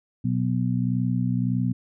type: harmonic tone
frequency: 61.74 Hz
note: B1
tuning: in tune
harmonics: 2 / 3 / 4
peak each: -24 / -26 / -27 dBFS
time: 0.24-1.73 s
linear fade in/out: 10 ms
effects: none